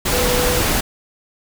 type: tone in noise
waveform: sine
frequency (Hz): 493.9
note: B4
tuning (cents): 0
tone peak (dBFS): -20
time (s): 0.12-0.6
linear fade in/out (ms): 10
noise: pink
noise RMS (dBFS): -18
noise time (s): 0.05-0.81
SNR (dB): -5
effects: none